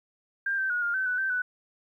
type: tone with pitch steps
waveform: sine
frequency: 1594 / 1553 / 1449 / 1409 / 1535 / 1488 / 1555 / 1489 Hz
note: G6 / G6 / F#6 / F6 / G6 / F#6 / G6 / F#6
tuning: +28 / -17 / -37 / +15 / -37 / +9 / -14 / +11 cents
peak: -25 dBFS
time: 0.46-1.42 s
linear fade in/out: 5 ms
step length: 120 ms
effects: 11-bit